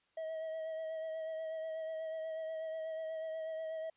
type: tone with vibrato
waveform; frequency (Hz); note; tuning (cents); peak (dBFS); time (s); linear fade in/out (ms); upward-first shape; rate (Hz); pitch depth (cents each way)
triangle; 640; D#5; +49; -36; 0.17-3.9; 5; sine; 8.2; 22
effects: white hiss -75 dBFS RMS until 3.96 s + resampled to 8000 Hz